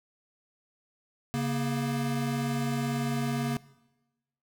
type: tone pair together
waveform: square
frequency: 138.2 / 236.3 Hz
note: C#3 / A#3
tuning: -5 / +24 cents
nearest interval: major sixth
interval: 929 cents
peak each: -31 / -31 dBFS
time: 1.34-3.57 s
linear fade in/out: 0 ms
effects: noise-tail reverb RT60 1.0 s tail -20 dB re dry